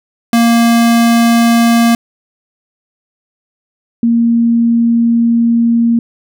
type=tone pair in turn; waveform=square / sine; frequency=232.9 / 232.9 Hz; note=A#3 / A#3; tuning=-1 / -1 cents; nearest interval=unison; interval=0 cents; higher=neither; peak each=-7 dBFS; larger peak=neither; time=0.33-1.95 / 4.03-5.99 s; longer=second; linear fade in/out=2 ms; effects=none